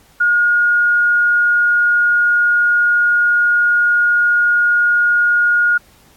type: tone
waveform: sine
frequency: 1433 Hz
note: F6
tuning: 44 cents sharp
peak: -10 dBFS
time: 0.2-5.78 s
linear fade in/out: 10 ms
effects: pink hiss -50 dBFS RMS until 6.16 s + AAC 64 kbps